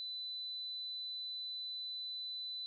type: tone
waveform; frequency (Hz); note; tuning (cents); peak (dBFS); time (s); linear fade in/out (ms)
sine; 4000; B7; +21; -40; 0-2.66; 0
effects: none